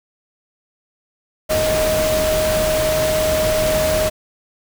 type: tone in noise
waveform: sine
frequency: 624 Hz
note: D#5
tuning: 5 cents sharp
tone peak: -16 dBFS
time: 1.49-4.1 s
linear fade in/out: 20 ms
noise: pink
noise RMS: -22 dBFS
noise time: 1.49-4.1 s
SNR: +3 dB
effects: none